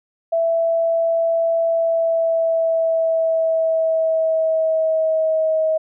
sine tone with pitch glide, 663 to 634.2 Hz, E5 to D#5, +10 to +33 cents, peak -15 dBFS, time 0.32-5.78 s, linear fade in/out 10 ms, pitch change -77 cents, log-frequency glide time 1.67-5.62 s, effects none

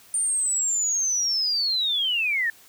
sine linear sweep, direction down, 9080 to 1756 Hz, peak -21 dBFS, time 0.14-2.5 s, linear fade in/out 2 ms, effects white hiss -52 dBFS RMS until 2.68 s

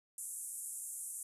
white band-pass noise, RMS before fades -44 dBFS, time 0.18-1.23 s, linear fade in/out 2 ms, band 7700 to 11000 Hz, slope 48 dB/octave, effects resampled to 32000 Hz

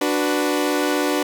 sawtooth chord, B minor, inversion first, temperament equal, 293.7 / 370 / 493.9 Hz, D4 / F#4 / B4, 0 / 0 / 0 cents, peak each -17 / -20 / -21 dBFS, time 0.01-1.23 s, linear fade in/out 5 ms, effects none

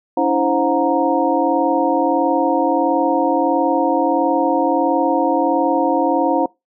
sine tone cluster, 286.3 / 327.8 / 527 / 722 / 932 Hz, D4 / E4 / C5 / F#5 / A#5, -44 / -10 / +12 / -43 / -1 cents, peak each -20 dBFS, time 0.17-6.46 s, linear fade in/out 5 ms, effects noise-tail reverb RT60 0.2 s tail -23 dB re dry

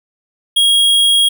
square tone, 3284 Hz, G#7, 20 cents flat, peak -9 dBFS, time 0.56-1.29 s, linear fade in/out 10 ms, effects none

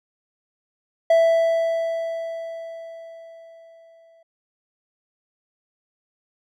triangle tone with exponential decay, 661 Hz, E5, 5 cents sharp, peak -10 dBFS, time 1.1-4.23 s, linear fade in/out 5 ms, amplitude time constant 680 ms, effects none

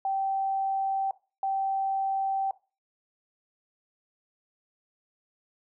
sine tone bursts at uneven times, 777 Hz, G5, 16 cents flat, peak -25 dBFS, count 2, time 0.05-1.11 / 1.43-2.51 s, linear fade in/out 2 ms, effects noise-tail reverb RT60 0.3 s tail -18 dB re dry

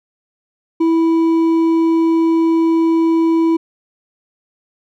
triangle tone with hard clipping, 328.4 Hz, E4, 6 cents flat, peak -12 dBFS, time 0.8-3.57 s, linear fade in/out 10 ms, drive 8 dB, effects none

